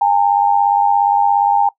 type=tone pair together; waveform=sine; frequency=810.8 / 908 Hz; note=G#5 / A#5; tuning=-42 / -46 cents; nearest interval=major second; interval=196 cents; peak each=-12 / -14 dBFS; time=0.01-1.69 s; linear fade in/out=5 ms; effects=noise-tail reverb RT60 0.1 s tail -21 dB re dry